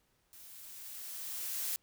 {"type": "noise with level ramp", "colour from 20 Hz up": "blue", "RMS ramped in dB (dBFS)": [-54, -35], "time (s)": [0.33, 1.76], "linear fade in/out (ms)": 0, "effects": ["pink hiss -74 dBFS RMS until 1.82 s"]}